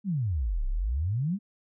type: exponential two-way sweep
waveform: sine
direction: down then up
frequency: 214.9 to 30.61 to 214.9 Hz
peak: -25 dBFS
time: 0.04-1.39 s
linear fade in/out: 50 ms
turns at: 0.66 s
effects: none